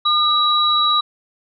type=tone pair together; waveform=sine; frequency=1212 / 3895 Hz; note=D#6 / B7; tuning=-46 / -25 cents; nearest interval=octave + minor sixth; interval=2021 cents; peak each=-16 dBFS; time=0.05-1.01 s; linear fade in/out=10 ms; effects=none